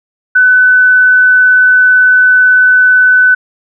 sine tone, 1503 Hz, F#6, 27 cents sharp, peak -3 dBFS, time 0.35-3.35 s, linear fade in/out 10 ms, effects none

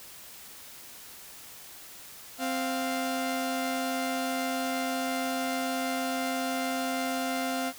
sawtooth tone pair together, 261.6 / 698.5 Hz, C4 / F5, 0 / 0 cents, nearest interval octave + perfect fourth, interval 1700 cents, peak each -27 / -28 dBFS, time 2.38-7.73 s, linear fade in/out 50 ms, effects white hiss -47 dBFS RMS until 7.78 s

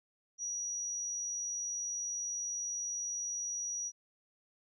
sine tone, 5800 Hz, F#8, 35 cents flat, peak -35 dBFS, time 0.38-3.92 s, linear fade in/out 50 ms, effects none

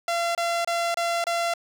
sawtooth tone bursts, 683 Hz, F5, 39 cents flat, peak -19 dBFS, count 5, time 0.08-1.538 s, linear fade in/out 2 ms, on 270 ms, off 27 ms, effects low-pass 9000 Hz 12 dB/octave + 8-bit

